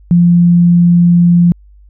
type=tone; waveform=sine; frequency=173.4 Hz; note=F3; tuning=12 cents flat; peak=-4 dBFS; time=0.11-1.52 s; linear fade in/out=0 ms; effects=added 50 Hz sine -38 dBFS peak until 1.89 s